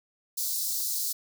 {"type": "high-pass noise", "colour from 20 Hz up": "white", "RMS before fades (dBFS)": -30, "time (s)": [0.37, 1.13], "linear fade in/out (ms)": 10, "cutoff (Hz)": 4100, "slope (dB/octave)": 48, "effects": []}